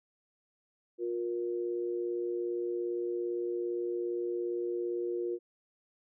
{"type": "tone pair together", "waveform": "sine", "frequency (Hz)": [355.1, 472.6], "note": ["F4", "A#4"], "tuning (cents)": [29, 24], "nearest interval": "perfect fourth", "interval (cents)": 495, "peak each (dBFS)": [-32, -37], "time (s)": [0.98, 5.39], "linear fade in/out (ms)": 50, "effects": []}